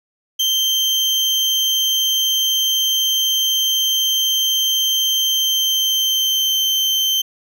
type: tone with pitch glide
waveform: 35% pulse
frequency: 3136 to 3113 Hz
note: G7 to G7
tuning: 0 to -13 cents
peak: -13 dBFS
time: 0.39-7.22 s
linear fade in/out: 10 ms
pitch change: -13 cents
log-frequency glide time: 5.2-6.55 s
effects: none